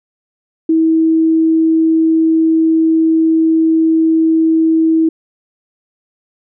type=tone; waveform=sine; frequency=322.6 Hz; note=E4; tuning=37 cents flat; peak=-8 dBFS; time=0.69-5.09 s; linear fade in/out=5 ms; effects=none